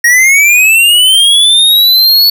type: linear sweep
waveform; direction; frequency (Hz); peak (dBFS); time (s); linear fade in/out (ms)
square; up; 1864.7 to 4448; -4; 0.04-2.3; 5
effects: none